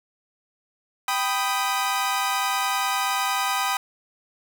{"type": "chord", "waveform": "sawtooth", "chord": "G augmented", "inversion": "none", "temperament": "equal with one note detuned", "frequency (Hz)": [784, 993.5, 1244.5], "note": ["G5", "B5", "D#6"], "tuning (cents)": [0, 10, 0], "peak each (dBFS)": -23, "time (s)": [1.08, 3.77], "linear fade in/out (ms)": 2, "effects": []}